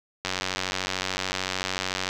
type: click train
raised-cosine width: 0.2 ms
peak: -9 dBFS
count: 173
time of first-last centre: 0.25-2.09 s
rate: 93.5 Hz
effects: none